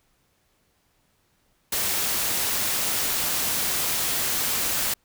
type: noise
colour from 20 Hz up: white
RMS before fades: -25 dBFS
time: 1.72-4.94 s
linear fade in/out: 5 ms
effects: pink hiss -67 dBFS RMS until 5.04 s